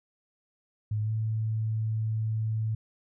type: tone with pitch glide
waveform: sine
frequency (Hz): 106.6 to 110.04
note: G#2 to A2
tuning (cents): +46 to +1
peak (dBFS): -26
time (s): 0.91-2.75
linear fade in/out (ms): 5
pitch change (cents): +55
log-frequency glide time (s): 1.02-1.11
effects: none